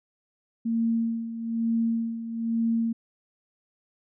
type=tone with tremolo; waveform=sine; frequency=228.8 Hz; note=A#3; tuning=32 cents flat; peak=-21 dBFS; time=0.65-2.93 s; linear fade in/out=10 ms; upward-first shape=sine; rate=1.1 Hz; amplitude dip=70%; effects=none